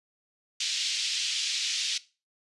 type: band-pass noise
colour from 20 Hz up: pink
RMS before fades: -30 dBFS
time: 0.6-1.98 s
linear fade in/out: 5 ms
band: 2900 to 6200 Hz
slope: 24 dB/octave
effects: noise-tail reverb RT60 0.3 s tail -18 dB re dry + resampled to 24000 Hz